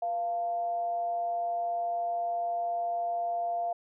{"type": "tone with frequency modulation", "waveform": "sine", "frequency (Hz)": 693, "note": "F5", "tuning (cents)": -14, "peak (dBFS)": -28, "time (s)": [0.02, 3.73], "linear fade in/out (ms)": 5, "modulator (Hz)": 204, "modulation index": 0.24, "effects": []}